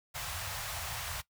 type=band-stop noise; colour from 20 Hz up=pink; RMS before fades=-38 dBFS; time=0.14-1.22 s; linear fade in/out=20 ms; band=120 to 680 Hz; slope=24 dB/octave; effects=noise-tail reverb RT60 0.1 s tail -18 dB re dry + high-pass 60 Hz 12 dB/octave